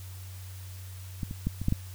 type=clicks; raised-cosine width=5 ms; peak=-19 / -23 / -14 / -22 / -12 / -13 dBFS; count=6; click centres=1.232 / 1.311 / 1.47 / 1.616 / 1.684 / 1.724 s; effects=added 93 Hz sine -40 dBFS peak until 1.94 s + white hiss -51 dBFS RMS until 1.94 s